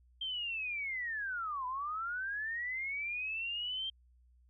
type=linear two-way sweep; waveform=sine; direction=down then up; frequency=3177 to 987.8 to 3177 Hz; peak=-35 dBFS; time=0.21-3.9 s; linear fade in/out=5 ms; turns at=1.66 s; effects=added 61 Hz sine -62 dBFS peak until 4.49 s